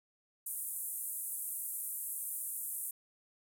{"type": "band-pass noise", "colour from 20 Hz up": "pink", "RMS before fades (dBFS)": -40, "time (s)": [0.46, 2.91], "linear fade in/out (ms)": 5, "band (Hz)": [8700, 15000], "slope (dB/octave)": 48, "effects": []}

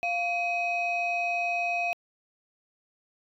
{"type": "tone pair together", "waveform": "sine", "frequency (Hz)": [698.5, 2527], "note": ["F5", "D#7"], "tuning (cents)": [0, 26], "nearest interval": "octave + minor seventh", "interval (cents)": 2226, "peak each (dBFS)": -27, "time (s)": [0.03, 1.93], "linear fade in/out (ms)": 0, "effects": ["tanh soft clip ceiling -21 dBFS"]}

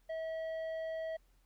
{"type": "tone with tanh clipping", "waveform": "sine", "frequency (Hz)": 645, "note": "E5", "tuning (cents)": -38, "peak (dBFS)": -38, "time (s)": [0.09, 1.17], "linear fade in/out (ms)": 10, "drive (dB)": 8, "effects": ["added 42 Hz sine -66 dBFS peak until 1.45 s", "pink hiss -75 dBFS RMS until 1.45 s"]}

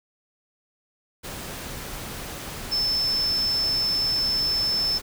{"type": "tone in noise", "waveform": "sine", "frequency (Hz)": 5274, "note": "E8", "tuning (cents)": 0, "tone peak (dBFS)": -21, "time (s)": [2.71, 4.99], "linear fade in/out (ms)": 20, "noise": "pink", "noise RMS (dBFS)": -35, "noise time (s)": [1.23, 5.02], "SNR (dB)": 11, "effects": []}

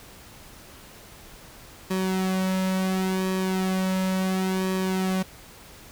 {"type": "tone with flanger", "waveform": "sawtooth", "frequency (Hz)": 187.9, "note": "F#3", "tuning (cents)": 27, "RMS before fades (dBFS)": -25, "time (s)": [1.9, 5.23], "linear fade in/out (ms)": 10, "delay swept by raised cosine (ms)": [1.4, 2.6], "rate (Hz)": 0.71, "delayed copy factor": -0.65, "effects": ["pink hiss -47 dBFS RMS until 5.91 s"]}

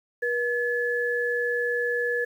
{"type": "tone pair together", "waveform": "sine", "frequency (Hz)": [481.3, 1715], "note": ["B4", "A6"], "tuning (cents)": [-45, -45], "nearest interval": "octave + minor seventh", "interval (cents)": 2200, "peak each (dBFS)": [-26, -26], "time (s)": [0.22, 2.25], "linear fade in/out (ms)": 10, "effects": ["9-bit"]}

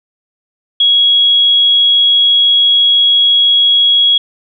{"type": "tone", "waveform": "sine", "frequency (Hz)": 3322, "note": "G#7", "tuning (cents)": 0, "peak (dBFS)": -6, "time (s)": [0.8, 4.18], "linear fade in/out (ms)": 5, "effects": []}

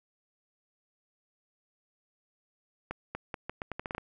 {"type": "accelerating click train", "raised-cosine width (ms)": 0.5, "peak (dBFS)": -20, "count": 11, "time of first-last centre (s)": [2.91, 3.981], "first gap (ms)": 240, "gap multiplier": 0.8, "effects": []}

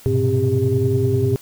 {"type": "tone cluster", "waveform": "sine", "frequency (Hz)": [100.2, 121.4, 131.5, 264.9, 399], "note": ["G2", "B2", "C3", "C4", "G4"], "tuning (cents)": [38, -29, 9, 22, 31], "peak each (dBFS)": [-21, -19, -23, -26, -19], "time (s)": [0.06, 1.36], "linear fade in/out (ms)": 0, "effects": ["tanh soft clip ceiling -6 dBFS", "white hiss -45 dBFS RMS until 1.41 s"]}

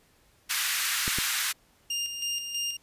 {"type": "high-pass noise", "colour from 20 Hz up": "pink", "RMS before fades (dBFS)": -28, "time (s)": [0.49, 1.53], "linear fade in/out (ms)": 20, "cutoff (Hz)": 1400, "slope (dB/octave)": 24}
{"type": "clicks", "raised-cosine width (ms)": 3, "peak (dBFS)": -20, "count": 2, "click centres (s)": [1.079, 1.186]}
{"type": "tone with tremolo", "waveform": "25% pulse", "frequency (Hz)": 2808, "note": "F7", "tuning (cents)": 9, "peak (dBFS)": -24, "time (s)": [1.9, 2.77], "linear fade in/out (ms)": 5, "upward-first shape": "square", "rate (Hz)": 3.1, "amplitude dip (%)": 50}
{"effects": ["pink hiss -63 dBFS RMS until 2.82 s", "resampled to 32000 Hz"]}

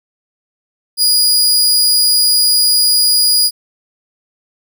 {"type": "tone", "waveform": "sawtooth", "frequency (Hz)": 4895, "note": "D#8", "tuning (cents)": -29, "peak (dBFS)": -6, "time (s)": [0.97, 3.51], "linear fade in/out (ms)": 50, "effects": []}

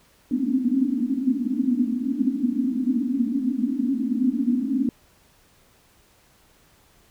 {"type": "band-pass noise", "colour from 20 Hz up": "white", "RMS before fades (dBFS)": -23, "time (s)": [0.31, 4.89], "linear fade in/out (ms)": 2, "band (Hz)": [230, 280], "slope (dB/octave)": 96, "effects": ["pink hiss -58 dBFS RMS until 7.1 s"]}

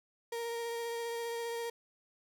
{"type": "tone with vibrato", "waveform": "35% pulse", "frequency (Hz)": 466.2, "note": "A#4", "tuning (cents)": 0, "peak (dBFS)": -34, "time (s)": [0.32, 1.7], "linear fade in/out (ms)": 5, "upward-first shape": "sine", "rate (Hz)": 15, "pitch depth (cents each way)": 13, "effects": []}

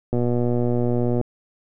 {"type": "click train", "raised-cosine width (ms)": 2, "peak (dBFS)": -10, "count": 132, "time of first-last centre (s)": [0.13, 1.213], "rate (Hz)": 121, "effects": []}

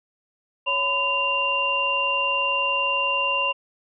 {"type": "tone cluster", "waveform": "sine", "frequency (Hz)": [557, 1009, 2780], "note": ["C#5", "B5", "F7"], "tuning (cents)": [8, 37, -9], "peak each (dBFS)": [-30, -25, -22], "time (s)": [0.66, 3.53], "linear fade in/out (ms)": 20, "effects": []}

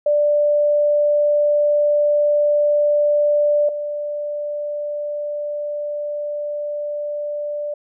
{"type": "tone pair in turn", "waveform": "sine", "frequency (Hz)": [589, 589], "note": ["D5", "D5"], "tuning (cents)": [5, 5], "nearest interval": "unison", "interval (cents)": 0, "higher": "neither", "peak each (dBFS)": [-13, -22], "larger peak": "first", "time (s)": [[0.06, 3.69], [3.69, 7.74]], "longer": "second", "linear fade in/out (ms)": 5, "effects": []}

